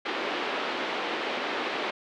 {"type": "band-pass noise", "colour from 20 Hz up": "pink", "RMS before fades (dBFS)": -31, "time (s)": [0.05, 1.91], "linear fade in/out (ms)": 10, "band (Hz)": [300, 3600], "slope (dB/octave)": 24, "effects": []}